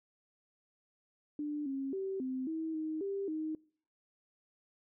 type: tone with pitch steps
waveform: sine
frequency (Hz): 296.3 / 271.1 / 385.5 / 259.3 / 321 / 313.4 / 395 / 312.8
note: D4 / C#4 / G4 / C4 / E4 / D#4 / G4 / D#4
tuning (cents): +15 / -38 / -29 / -15 / -46 / +13 / +13 / +9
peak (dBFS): -34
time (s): 1.39-3.55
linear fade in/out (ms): 2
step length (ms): 270
effects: noise-tail reverb RT60 0.5 s tail -24 dB re dry